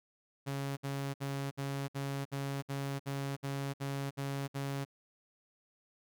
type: tone bursts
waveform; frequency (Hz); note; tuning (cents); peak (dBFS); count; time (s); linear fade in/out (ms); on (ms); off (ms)
sawtooth; 138.59; C#3; 0; -31; 12; 0.46-4.851; 20; 310; 61
effects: none